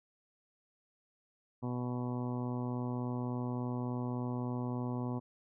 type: harmonic tone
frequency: 123.47 Hz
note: B2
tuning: in tune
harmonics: 1 / 2 / 3 / 4 / 5 / 6 / 7 / 8 / 9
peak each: -37 / -37 / -45 / -48 / -50 / -51 / -50 / -49 / -54 dBFS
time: 1.62-5.2 s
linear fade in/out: 20 ms
effects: none